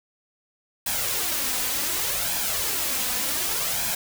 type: noise with flanger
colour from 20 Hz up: white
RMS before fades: -26 dBFS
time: 0.86-3.95 s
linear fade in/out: 5 ms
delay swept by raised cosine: 1.2 to 4 ms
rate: 0.67 Hz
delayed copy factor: +0.55
effects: none